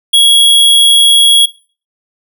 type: tone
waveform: square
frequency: 3322 Hz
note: G#7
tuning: in tune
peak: -4 dBFS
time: 0.13-1.46 s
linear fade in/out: 10 ms
effects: noise-tail reverb RT60 0.4 s tail -19 dB re dry